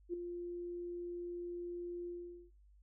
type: tone with ADSR envelope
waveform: sine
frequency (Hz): 349.2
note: F4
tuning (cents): 0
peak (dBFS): -33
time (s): 0.09-2.51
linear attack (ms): 46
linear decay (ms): 5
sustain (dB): -7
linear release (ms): 440
effects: noise-tail reverb RT60 0.4 s tail -22 dB re dry + added 50 Hz sine -61 dBFS peak until 2.82 s